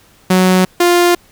sawtooth tone pair in turn, 185 / 350.2 Hz, F#3 / F4, 0 / +5 cents, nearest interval major seventh, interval 1105 cents, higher second, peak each -4 dBFS, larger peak neither, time 0.3-0.65 / 0.8-1.15 s, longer neither, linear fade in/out 5 ms, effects pink hiss -48 dBFS RMS until 1.31 s

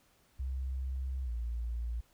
sine tone with pitch glide, 65.41 to 58.27 Hz, C2 to A#1, 0 to 0 cents, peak -33 dBFS, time 0.39-2.01 s, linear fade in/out 10 ms, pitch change -200 cents, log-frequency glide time 1.24-1.3 s, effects pink hiss -68 dBFS RMS until 2.13 s

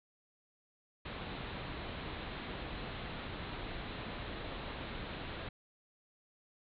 pink low-pass noise, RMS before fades -43 dBFS, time 1.05-5.49 s, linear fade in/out 5 ms, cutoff 4100 Hz, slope 96 dB/octave, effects none

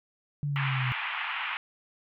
sine exponential sweep, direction down, 146.83 to 124.9 Hz, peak -27 dBFS, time 0.43-0.92 s, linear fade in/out 0 ms
white band-pass noise, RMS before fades -33 dBFS, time 0.56-1.57 s, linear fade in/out 0 ms, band 840 to 2900 Hz, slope 48 dB/octave
effects none

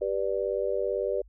sine chord, G major, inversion none, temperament just, 392 / 490 / 588 Hz, G4 / B4 / D5, 0 / -14 / +2 cents, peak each -30 dBFS, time 0.01-1.22 s, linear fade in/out 10 ms, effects added 50 Hz sine -51 dBFS peak until 1.28 s

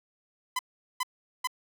sawtooth tone bursts, 1011 Hz, B5, 40 cents sharp, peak -23 dBFS, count 3, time 0.56-1.473 s, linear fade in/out 5 ms, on 31 ms, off 410 ms, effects none

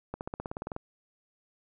accelerating click train, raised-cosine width 1 ms, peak -21 dBFS, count 12, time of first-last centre 0.14-0.764 s, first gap 69 ms, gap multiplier 0.96, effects none

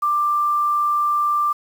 sine tone with quantisation, 1183 Hz, D6, 12 cents sharp, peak -16 dBFS, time 0.02-1.53 s, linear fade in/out 10 ms, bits 7, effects none

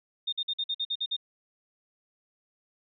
sine tone bursts, 3659 Hz, A#7, 33 cents flat, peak -27 dBFS, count 9, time 0.27-1.166 s, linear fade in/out 10 ms, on 56 ms, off 49 ms, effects none

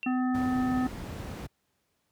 sine tone with exponential decay, 2719 Hz, F7, 47 cents flat, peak -30 dBFS, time 0.03-0.21 s, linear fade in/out 0 ms, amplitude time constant 38 ms
harmonic tone, 254.1 Hz, B3, 49 cents sharp, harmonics 1 / 3 / 5 / 7, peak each -25 / -35 / -39 / -42 dBFS, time 0.06-0.87 s, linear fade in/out 5 ms
brown noise, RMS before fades -33 dBFS, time 0.34-1.47 s, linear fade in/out 10 ms
effects pink hiss -75 dBFS RMS until 2.11 s + high-pass 80 Hz 12 dB/octave

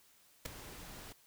pink noise with ADSR envelope, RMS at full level -35 dBFS, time 0.45-1.13 s, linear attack 10 ms, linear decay 5 ms, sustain -15 dB, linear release 11 ms, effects white hiss -66 dBFS RMS until 1.26 s

